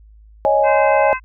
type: chord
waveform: sine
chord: C# suspended second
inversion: none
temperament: equal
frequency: 554.4 / 622.3 / 830.6 Hz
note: C#5 / D#5 / G#5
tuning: 0 / 0 / 0 cents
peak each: -16 dBFS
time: 0.45-1.13 s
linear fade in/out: 0 ms
type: harmonic tone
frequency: 516 Hz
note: C5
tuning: 24 cents flat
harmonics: 2 / 3 / 4 / 5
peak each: -23 / -25 / -26 / -27 dBFS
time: 0.63-1.2 s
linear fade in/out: 50 ms
effects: added 53 Hz sine -42 dBFS peak until 1.24 s